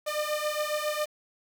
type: beating tone pair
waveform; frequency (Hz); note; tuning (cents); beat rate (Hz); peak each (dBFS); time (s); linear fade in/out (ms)
sawtooth; 599 / 606.3; D5 / D#5; +34 / -45; 7.3; -27; 0.06-1.06; 20
effects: 8-bit